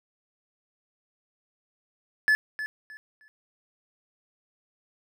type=tone with echo; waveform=triangle; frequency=1726 Hz; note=A6; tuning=34 cents flat; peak=-16 dBFS; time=2.28-2.35 s; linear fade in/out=0 ms; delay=310 ms; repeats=3; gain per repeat=-12 dB; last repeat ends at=3.28 s; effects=none